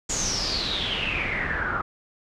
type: noise with low-pass filter sweep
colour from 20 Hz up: pink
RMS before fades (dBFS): -27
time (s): 0.09-1.82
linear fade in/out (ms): 10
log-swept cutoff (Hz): 7100 to 1300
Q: 9.9
effects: none